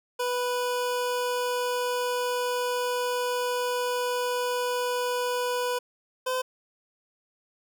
25% pulse tone pair in turn, 493.2 / 510.8 Hz, B4 / C5, -2 / -42 cents, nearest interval minor second, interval 60 cents, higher second, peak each -22 dBFS, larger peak neither, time 0.19-5.79 / 6.26-6.42 s, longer first, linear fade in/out 10 ms, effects none

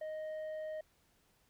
sine tone with tanh clipping, 622.3 Hz, D#5, in tune, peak -40 dBFS, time 0.01-0.81 s, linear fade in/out 5 ms, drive 5 dB, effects pink hiss -72 dBFS RMS until 1.49 s

